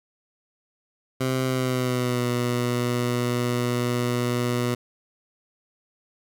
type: tone with pitch glide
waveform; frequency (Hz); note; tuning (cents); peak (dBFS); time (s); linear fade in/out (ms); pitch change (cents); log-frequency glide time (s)
15% pulse; 130 to 122; C3 to B2; -11 to -21; -16; 1.2-4.75; 10; -110; 1.46-2.28
effects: none